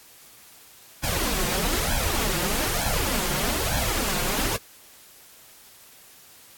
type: noise with flanger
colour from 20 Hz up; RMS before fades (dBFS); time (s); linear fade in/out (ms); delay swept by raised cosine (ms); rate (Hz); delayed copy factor
pink; -25; 1.03-4.57; 10; 1.2 to 5.7; 1.1; +0.95
effects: white hiss -50 dBFS RMS until 6.57 s + AAC 64 kbps